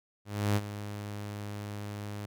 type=tone with ADSR envelope; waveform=sawtooth; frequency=103.2 Hz; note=G#2; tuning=10 cents flat; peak=-20 dBFS; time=0.25-2.26 s; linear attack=310 ms; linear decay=42 ms; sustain=-13 dB; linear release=7 ms; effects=none